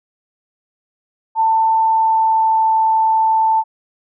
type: tone with pitch glide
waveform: sine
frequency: 891 to 885.4 Hz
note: A5 to A5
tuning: +22 to +11 cents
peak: -11 dBFS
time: 1.35-3.64 s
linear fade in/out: 50 ms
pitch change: -11 cents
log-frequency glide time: 1.82-2.71 s
effects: none